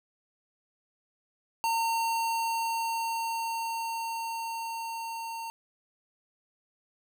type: tone with level ramp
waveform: square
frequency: 913 Hz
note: A#5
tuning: 36 cents flat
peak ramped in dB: -26 to -36 dBFS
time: 1.64-5.5 s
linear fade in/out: 0 ms
effects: none